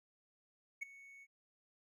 triangle tone with ADSR envelope, 2217 Hz, C#7, in tune, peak -34 dBFS, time 0.81-1.27 s, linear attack 17 ms, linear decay 9 ms, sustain -19 dB, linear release 44 ms, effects none

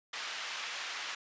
pink band-pass noise, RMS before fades -40 dBFS, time 0.13-1.15 s, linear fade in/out 5 ms, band 1400 to 4900 Hz, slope 12 dB/octave, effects resampled to 16000 Hz

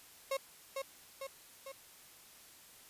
35% pulse tone with echo, 542 Hz, C#5, 39 cents flat, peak -31 dBFS, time 0.31-0.37 s, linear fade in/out 5 ms, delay 450 ms, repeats 3, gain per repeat -4 dB, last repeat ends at 1.72 s, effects white hiss -58 dBFS RMS until 2.89 s + resampled to 32000 Hz

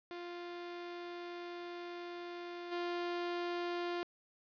sawtooth tone with level steps, 349.2 Hz, F4, in tune, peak -39 / -32 dBFS, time 0.11-4.03 s, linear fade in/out 0 ms, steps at 2.71 s, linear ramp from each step 20 ms, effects resampled to 11025 Hz + 10-bit

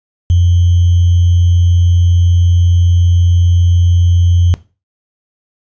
sine tone with sample-and-hold, 87.31 Hz, F2, in tune, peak -6 dBFS, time 0.3-4.54 s, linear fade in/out 0 ms, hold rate 3150 Hz, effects noise-tail reverb RT60 0.3 s tail -17 dB re dry + resampled to 16000 Hz

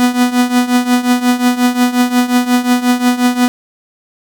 45% pulse tone with tremolo, 246.9 Hz, B3, in tune, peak -6 dBFS, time 0-3.48 s, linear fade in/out 0 ms, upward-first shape triangle, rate 5.6 Hz, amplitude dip 85%, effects none

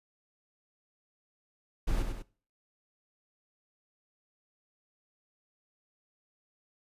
brown noise with echo, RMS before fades -29 dBFS, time 1.87-2.03 s, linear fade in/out 10 ms, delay 98 ms, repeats 2, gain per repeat -5 dB, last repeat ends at 2.226 s, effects noise-tail reverb RT60 0.4 s tail -20 dB re dry + resampled to 32000 Hz

